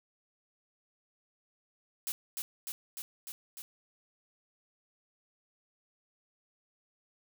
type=noise with echo; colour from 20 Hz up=blue; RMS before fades=-35 dBFS; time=2.07-2.12 s; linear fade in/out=0 ms; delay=300 ms; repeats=5; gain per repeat=-2 dB; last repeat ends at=3.62 s; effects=none